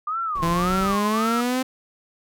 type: tone with vibrato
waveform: sine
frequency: 1183 Hz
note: D6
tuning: 12 cents sharp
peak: -23 dBFS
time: 0.07-1.41 s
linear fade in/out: 5 ms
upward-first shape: sine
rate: 1.8 Hz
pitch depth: 240 cents each way
type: noise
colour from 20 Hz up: brown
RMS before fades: -34 dBFS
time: 0.35-0.95 s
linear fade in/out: 5 ms
type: exponential sweep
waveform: sawtooth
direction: up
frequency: 164.81 to 261.6 Hz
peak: -17 dBFS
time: 0.42-1.63 s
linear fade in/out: 10 ms
effects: none